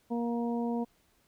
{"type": "harmonic tone", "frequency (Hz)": 235.7, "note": "A#3", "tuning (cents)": 19, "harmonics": [1, 2, 3, 4], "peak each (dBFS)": [-30, -36, -40, -42], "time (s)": [0.1, 0.85], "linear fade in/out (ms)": 20, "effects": ["pink hiss -69 dBFS RMS until 1.27 s"]}